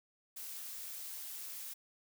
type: noise with amplitude modulation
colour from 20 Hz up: blue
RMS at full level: -44 dBFS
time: 0.36-1.74 s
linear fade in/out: 10 ms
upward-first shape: sine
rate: 225 Hz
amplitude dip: 25%
effects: none